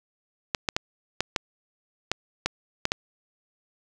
clicks, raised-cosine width 0.2 ms, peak -6 dBFS, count 9, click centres 0.548 / 0.688 / 0.765 / 1.206 / 1.362 / 2.116 / 2.46 / 2.854 / 2.919 s, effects none

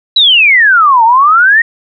sine exponential two-way sweep, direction down then up, 4002 to 880 to 1895 Hz, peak -3 dBFS, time 0.16-1.62 s, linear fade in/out 5 ms, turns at 1.04 s, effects none

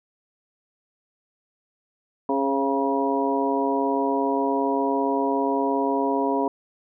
harmonic tone with a mistuned harmonic, 137.4 Hz, C#3, 15 cents flat, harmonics 2 / 3 / 4 / 5 / 6 / 7, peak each -25 / -26 / -30 / -28 / -38 / -26 dBFS, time 2.29-6.48 s, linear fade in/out 2 ms, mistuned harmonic 4, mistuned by -23 cents, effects none

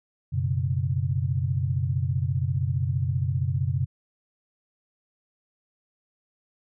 sine chord, F# suspended fourth, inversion none, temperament equal, 92.5 / 123.47 / 138.59 Hz, F#2 / B2 / C#3, 0 / 0 / 0 cents, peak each -27 dBFS, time 0.32-3.86 s, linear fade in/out 20 ms, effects none

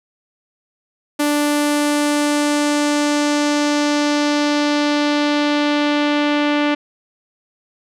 sawtooth tone with low-pass filter sweep, 293.7 Hz, D4, in tune, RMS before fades -17 dBFS, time 1.19-6.75 s, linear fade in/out 10 ms, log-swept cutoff 12000 to 2900 Hz, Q 1.5, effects none

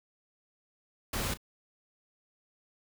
pink noise with echo, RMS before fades -33 dBFS, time 1.13-1.34 s, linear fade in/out 5 ms, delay 34 ms, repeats 1, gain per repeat -15 dB, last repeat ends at 1.374 s, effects none

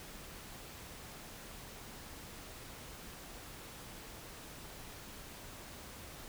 silence, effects pink hiss -50 dBFS RMS until 6.28 s

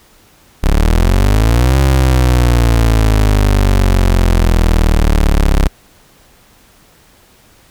30% pulse exponential two-way sweep, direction up then down, 33.69 to 68 to 33.7 Hz, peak -5 dBFS, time 0.63-5.68 s, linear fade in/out 10 ms, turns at 1.79 s, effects pink hiss -47 dBFS RMS until 7.7 s

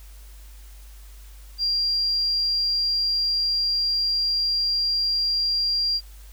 sine tone, 4767 Hz, D8, 25 cents sharp, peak -20 dBFS, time 1.58-6.01 s, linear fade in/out 50 ms, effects added 50 Hz sine -41 dBFS peak until 6.32 s + white hiss -53 dBFS RMS until 6.32 s

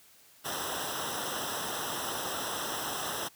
pink noise with comb filter, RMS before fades -35 dBFS, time 0.44-3.29 s, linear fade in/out 20 ms, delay 0.44 ms, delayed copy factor -0.95, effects white hiss -59 dBFS RMS until 3.35 s + high-pass 60 Hz 12 dB/octave

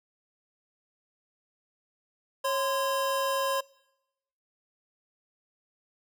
square tone pair together, 547 / 1032.6 Hz, C#5 / C6, -23 / -23 cents, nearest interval major seventh, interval 1100 cents, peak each -29 / -30 dBFS, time 2.44-3.61 s, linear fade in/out 10 ms, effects noise-tail reverb RT60 0.9 s tail -23 dB re dry

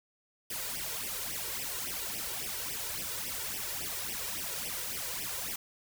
white noise with flanger, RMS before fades -37 dBFS, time 0.5-5.56 s, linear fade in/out 5 ms, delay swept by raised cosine 0.35 to 2.15 ms, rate 3.6 Hz, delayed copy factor +0.95, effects none

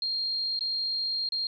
sine tone with dropouts, 4215 Hz, C8, 12 cents sharp, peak -27 dBFS, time 0.02-1.47 s, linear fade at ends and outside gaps 2 ms, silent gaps 0.592-0.608 / 1.289-1.321 s, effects none

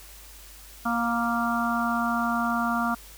harmonic tone with a mistuned harmonic, 234.9 Hz, A#3, 13 cents sharp, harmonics 1 / 3 / 4 / 5 / 6, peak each -27 / -30 / -33 / -29 / -30 dBFS, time 0.85-2.95 s, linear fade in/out 10 ms, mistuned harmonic 6, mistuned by -20 cents, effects added 50 Hz sine -48 dBFS peak until 3.17 s + white hiss -48 dBFS RMS until 3.17 s

